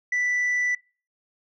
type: tone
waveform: sine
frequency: 1975.5 Hz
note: B6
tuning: in tune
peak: -19 dBFS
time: 0.12-0.75 s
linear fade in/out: 5 ms
effects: noise-tail reverb RT60 0.4 s tail -26 dB re dry + tanh soft clip ceiling -20 dBFS